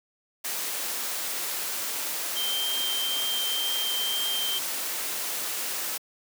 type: tone in noise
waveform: sine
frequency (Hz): 3151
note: G7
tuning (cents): +8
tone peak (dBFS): -27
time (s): 2.36-4.59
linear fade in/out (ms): 10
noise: white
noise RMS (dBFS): -31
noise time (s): 0.44-5.98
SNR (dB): +1
effects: high-pass 300 Hz 12 dB/octave